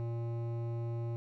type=tone with hard clipping; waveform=sine; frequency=116.9 Hz; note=A#2; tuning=5 cents sharp; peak=-36 dBFS; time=0-1.16 s; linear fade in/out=0 ms; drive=13 dB; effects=none